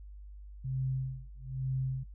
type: tone with tremolo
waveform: sine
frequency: 131.4 Hz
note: C3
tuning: 8 cents sharp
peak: -29 dBFS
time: 0.64-2.04 s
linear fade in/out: 10 ms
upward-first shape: sine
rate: 1.1 Hz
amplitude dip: 100%
effects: noise-tail reverb RT60 0.1 s tail -18 dB re dry + added 50 Hz sine -45 dBFS peak until 2.14 s